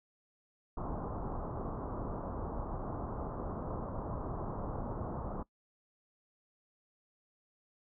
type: low-pass noise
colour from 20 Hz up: pink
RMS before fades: -39 dBFS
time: 0.77-5.43 s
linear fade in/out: 5 ms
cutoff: 1200 Hz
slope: 48 dB/octave
effects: noise-tail reverb RT60 0.1 s tail -21 dB re dry